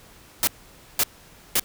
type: noise bursts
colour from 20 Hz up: white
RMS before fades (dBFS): -20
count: 3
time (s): 0.43-1.596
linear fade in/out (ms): 0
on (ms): 42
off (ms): 520
effects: pink hiss -50 dBFS RMS until 1.64 s